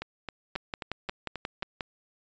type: two click trains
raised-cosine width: 0.3 ms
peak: -19 / -16 dBFS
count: 7 / 8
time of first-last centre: 0.02-1.624 / 0.56-1.808 s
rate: 3.74 / 5.61 Hz
effects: resampled to 16000 Hz